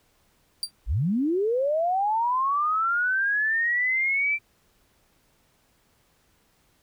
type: tone with exponential decay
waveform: 35% pulse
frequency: 4699 Hz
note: D8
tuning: in tune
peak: -20 dBFS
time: 0.63-0.71 s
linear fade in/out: 1 ms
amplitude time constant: 16 ms
type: linear sweep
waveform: sine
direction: up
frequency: 37.82 to 2354 Hz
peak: -21 dBFS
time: 0.86-4.39 s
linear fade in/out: 50 ms
effects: pink hiss -65 dBFS RMS until 6.82 s